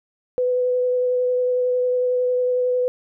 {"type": "tone with vibrato", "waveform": "sine", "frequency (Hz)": 499.2, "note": "B4", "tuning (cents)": 19, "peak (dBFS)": -17, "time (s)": [0.38, 2.88], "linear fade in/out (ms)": 0, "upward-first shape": "sine", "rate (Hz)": 11, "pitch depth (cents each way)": 11, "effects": []}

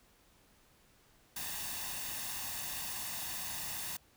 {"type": "noise with comb filter", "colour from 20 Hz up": "white", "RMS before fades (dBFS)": -40, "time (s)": [1.36, 3.97], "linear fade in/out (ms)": 5, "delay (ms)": 1.1, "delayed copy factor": 0.6, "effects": ["pink hiss -66 dBFS RMS until 4.16 s"]}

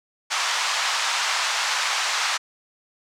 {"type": "band-pass noise", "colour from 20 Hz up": "pink", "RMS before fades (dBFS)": -24, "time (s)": [0.3, 2.38], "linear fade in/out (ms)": 20, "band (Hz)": [880, 7000], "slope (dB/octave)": 24, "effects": []}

